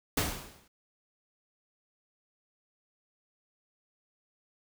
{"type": "noise with exponential decay", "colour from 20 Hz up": "pink", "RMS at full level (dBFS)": -26, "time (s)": [0.17, 0.68], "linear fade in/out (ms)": 5, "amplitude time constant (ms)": 110, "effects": []}